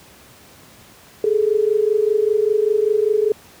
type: tone pair together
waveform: sine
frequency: 413.2 / 438.3 Hz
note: G#4 / A4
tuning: -9 / -7 cents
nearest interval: minor second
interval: 102 cents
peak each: -17 dBFS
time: 1.24-3.32 s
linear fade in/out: 2 ms
effects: pink hiss -46 dBFS RMS until 3.6 s + high-pass 80 Hz 12 dB/octave